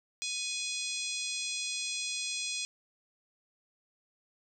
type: harmonic tone with a mistuned harmonic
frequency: 830.6 Hz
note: G#5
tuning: in tune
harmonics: 3 / 4 / 5 / 6 / 7 / 8 / 9 / 10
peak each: -39 / -40 / -41 / -42 / -42 / -43 / -44 / -44 dBFS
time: 0.22-2.65 s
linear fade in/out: 0 ms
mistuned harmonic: 4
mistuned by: +29 cents
effects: none